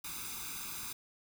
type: noise with comb filter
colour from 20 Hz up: white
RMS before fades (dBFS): -42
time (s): 0.04-0.93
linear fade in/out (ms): 5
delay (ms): 0.81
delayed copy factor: +0.9
effects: none